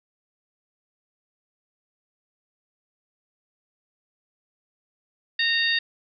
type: harmonic tone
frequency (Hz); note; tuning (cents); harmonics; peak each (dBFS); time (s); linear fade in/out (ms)
923; A#5; -17; 2 / 3 / 4 / 5; -23 / -28 / -25 / -29; 5.39-5.79; 5
effects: none